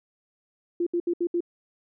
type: tone bursts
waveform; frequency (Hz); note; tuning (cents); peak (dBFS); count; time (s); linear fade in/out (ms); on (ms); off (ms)
sine; 346; F4; -16; -22; 5; 0.8-1.406; 5; 66; 69
effects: none